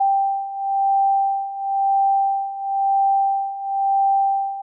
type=beating tone pair; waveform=sine; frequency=785 / 785.98 Hz; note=G5 / G5; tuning=+2 / +4 cents; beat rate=0.98 Hz; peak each=-22 / -18 dBFS; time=0-4.62 s; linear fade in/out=10 ms; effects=none